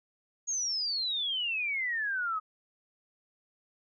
sine exponential sweep, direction down, 6690 to 1244.5 Hz, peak -29 dBFS, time 0.47-2.4 s, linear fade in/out 20 ms, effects none

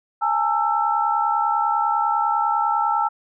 sine tone cluster, 830 / 900 / 1330 Hz, G#5 / A5 / E6, -1 / +39 / +15 cents, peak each -22 dBFS, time 0.21-3.09 s, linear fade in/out 20 ms, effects none

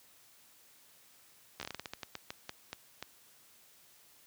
slowing click train, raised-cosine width 0.2 ms, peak -22 dBFS, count 16, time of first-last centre 1.6-3.026 s, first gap 13 ms, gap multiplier 1.25, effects white hiss -62 dBFS RMS until 4.26 s + high-pass 60 Hz 12 dB/octave

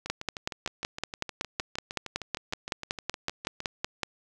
two click trains, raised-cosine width 0.2 ms, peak -11 / -19 dBFS, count 22 / 24, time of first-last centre 0.1-4.033 / 0.06-3.604 s, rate 5.34 / 6.49 Hz, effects none

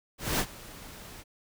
pink noise with ADSR envelope, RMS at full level -26 dBFS, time 0.18-1.24 s, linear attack 210 ms, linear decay 65 ms, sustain -20 dB, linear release 37 ms, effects none

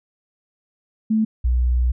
sine tone pair in turn, 218.9 / 61.43 Hz, A3 / B1, -9 / -9 cents, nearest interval octave + minor seventh, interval 2200 cents, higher first, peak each -15 dBFS, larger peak neither, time 1.1-1.25 / 1.44-1.92 s, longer second, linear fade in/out 10 ms, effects none

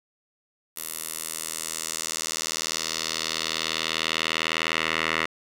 10% pulse tone with band-pass filter sweep, 80.1 Hz, E2, 49 cents flat, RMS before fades -29 dBFS, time 0.76-5.26 s, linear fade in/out 10 ms, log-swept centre 12000 to 2100 Hz, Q 1.5, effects none

